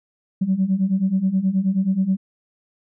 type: beating tone pair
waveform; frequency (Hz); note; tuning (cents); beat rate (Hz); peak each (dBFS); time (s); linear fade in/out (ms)
sine; 185 / 194.4; F#3 / G3; 0 / -14; 9.4; -21 / -18; 0.41-2.17; 10
effects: tanh soft clip ceiling -10 dBFS